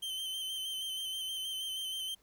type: tone with vibrato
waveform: 45% pulse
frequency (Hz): 3100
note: G7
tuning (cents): -20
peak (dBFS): -36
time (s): 0.02-2.15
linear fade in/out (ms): 10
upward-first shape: square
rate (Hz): 6.3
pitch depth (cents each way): 25
effects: pink hiss -69 dBFS RMS until 2.22 s